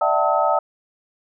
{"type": "tone cluster", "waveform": "sine", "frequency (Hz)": [594, 662, 759, 890, 1281], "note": ["D5", "E5", "F#5", "A5", "E6"], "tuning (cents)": [20, 7, 44, 20, -50], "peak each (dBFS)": -22, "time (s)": [0.01, 0.59], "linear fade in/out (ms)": 5, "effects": []}